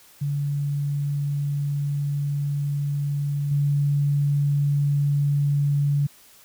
sine tone with level steps, 143.3 Hz, D3, 42 cents flat, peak -22 / -18 dBFS, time 0.21-6.07 s, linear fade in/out 10 ms, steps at 3.51 s, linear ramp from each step 5 ms, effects white hiss -52 dBFS RMS until 6.44 s

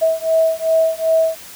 sine beating tone pair, 646 / 648.6 Hz, E5 / E5, -35 / -28 cents, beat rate 2.6 Hz, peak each -16 / -16 dBFS, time 0.01-1.37 s, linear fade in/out 20 ms, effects white hiss -37 dBFS RMS until 1.55 s

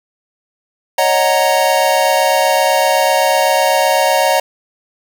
square chord, D# minor seventh, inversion third, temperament equal, 554.4 / 622.3 / 740 / 932.3 Hz, C#5 / D#5 / F#5 / A#5, 0 / 0 / 0 / 0 cents, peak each -17 dBFS, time 0.98-4.4 s, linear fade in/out 5 ms, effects 7-bit

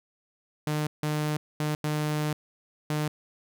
sawtooth tone bursts at uneven times, 151.3 Hz, D#3, 48 cents flat, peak -22 dBFS, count 5, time 0.67-0.87 / 1.03-1.37 / 1.6-1.75 / 1.84-2.33 / 2.9-3.08 s, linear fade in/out 2 ms, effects none

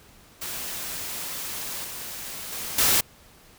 white noise with level steps, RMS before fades -33 / -36 / -33 / -20 dBFS, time 0.41-3.01 s, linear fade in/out 10 ms, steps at 1.84 / 2.52 / 2.78 s, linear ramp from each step 5 ms, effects pink hiss -53 dBFS RMS until 3.58 s

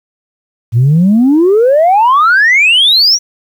sine exponential sweep, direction up, 110 to 5920 Hz, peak -3 dBFS, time 0.72-3.19 s, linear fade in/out 50 ms, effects tanh soft clip ceiling -2 dBFS + 7-bit

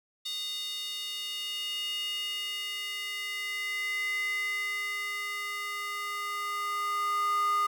square tone with high-pass filter sweep, 408.5 Hz, G#4, 29 cents flat, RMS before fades -33 dBFS, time 0.25-7.67 s, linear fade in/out 10 ms, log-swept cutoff 3700 to 1200 Hz, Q 5.7, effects none

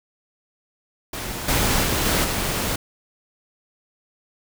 pink noise with level steps, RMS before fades -30 / -20 / -22 / -20 / -24 dBFS, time 1.13-2.76 s, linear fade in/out 5 ms, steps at 1.48 / 1.83 / 2.05 / 2.24 s, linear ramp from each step 5 ms, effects none

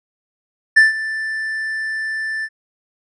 triangle tone with ADSR envelope, 1766 Hz, A6, 6 cents sharp, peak -3 dBFS, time 0.76-2.49 s, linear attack 14 ms, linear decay 150 ms, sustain -16 dB, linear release 51 ms, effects resampled to 24000 Hz

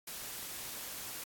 white noise, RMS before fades -43 dBFS, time 0.07-1.24 s, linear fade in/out 5 ms, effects AAC 64 kbps

